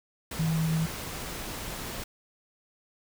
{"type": "tone in noise", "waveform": "sine", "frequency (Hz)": 160.7, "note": "E3", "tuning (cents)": -44, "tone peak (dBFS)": -24, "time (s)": [0.39, 0.86], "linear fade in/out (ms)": 5, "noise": "pink", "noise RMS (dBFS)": -37, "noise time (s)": [0.31, 2.04], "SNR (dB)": 10, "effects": []}